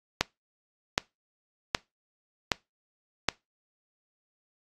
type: click train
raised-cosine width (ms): 0.2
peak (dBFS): -4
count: 5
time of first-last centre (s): 0.21-3.287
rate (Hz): 1.3
effects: noise-tail reverb RT60 0.2 s tail -23 dB re dry + AAC 32 kbps